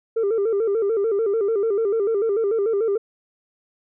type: tone with vibrato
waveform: sine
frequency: 425.2 Hz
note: G#4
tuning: 41 cents sharp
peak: -16 dBFS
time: 0.16-2.98 s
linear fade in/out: 10 ms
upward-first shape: square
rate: 6.8 Hz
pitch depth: 110 cents each way
effects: tanh soft clip ceiling -16 dBFS